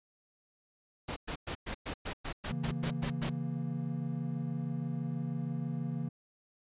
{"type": "noise bursts", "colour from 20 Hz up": "pink", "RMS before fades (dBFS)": -37, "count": 12, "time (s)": [1.08, 3.298], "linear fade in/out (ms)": 10, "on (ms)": 84, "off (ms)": 110}
{"type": "chord", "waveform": "triangle", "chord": "A# diminished", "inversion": "first", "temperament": "equal with one note detuned", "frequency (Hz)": [138.59, 164.81, 233.9], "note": ["C#3", "E3", "A#3"], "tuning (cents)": [0, 0, 6], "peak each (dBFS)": [-35, -35, -37], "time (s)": [2.5, 6.09], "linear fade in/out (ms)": 10}
{"effects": ["resampled to 8000 Hz"]}